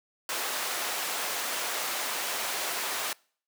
pink high-pass noise, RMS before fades -32 dBFS, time 0.29-3.13 s, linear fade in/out 2 ms, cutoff 670 Hz, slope 12 dB/octave, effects noise-tail reverb RT60 0.5 s tail -26 dB re dry

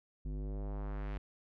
square tone with low-pass filter sweep, 50.5 Hz, G#1, 48 cents flat, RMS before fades -39 dBFS, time 0.25-1.18 s, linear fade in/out 5 ms, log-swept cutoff 240 to 2700 Hz, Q 1.2, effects none

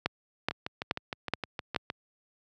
two click trains, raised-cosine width 0.3 ms, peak -10 / -17 dBFS, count 5 / 10, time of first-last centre 0.06-1.762 / 0.51-1.901 s, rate 2.35 / 6.47 Hz, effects high-pass 80 Hz 12 dB/octave

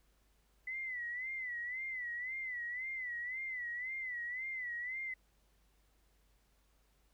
sine tone with vibrato, 2000 Hz, B6, 21 cents sharp, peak -38 dBFS, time 0.67-5.14 s, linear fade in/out 5 ms, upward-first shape sine, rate 1.9 Hz, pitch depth 97 cents each way, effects added 50 Hz sine -70 dBFS peak until 7.13 s + pink hiss -75 dBFS RMS until 7.13 s

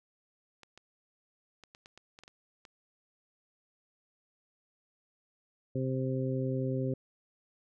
clicks, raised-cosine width 0.2 ms, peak -34 dBFS, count 10, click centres 0.633 / 0.776 / 1.637 / 1.749 / 1.859 / 1.976 / 2.189 / 2.236 / 2.279 / 2.652 s
harmonic tone, 130.81 Hz, C3, in tune, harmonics 1 / 2 / 3 / 4, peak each -32 / -35 / -37 / -38 dBFS, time 5.75-6.94 s, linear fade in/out 5 ms
effects none

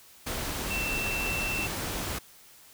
sine tone in noise, 2684 Hz, E7, 31 cents sharp, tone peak -30 dBFS, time 0.7-1.67 s, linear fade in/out 10 ms, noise pink, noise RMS -33 dBFS, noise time 0.26-2.19 s, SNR 0 dB, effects white hiss -54 dBFS RMS until 2.73 s

